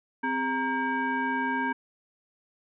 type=tone with frequency modulation; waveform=sine; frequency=932.3 Hz; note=A#5; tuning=in tune; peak=-25 dBFS; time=0.23-1.73 s; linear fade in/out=10 ms; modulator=671 Hz; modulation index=1.3; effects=none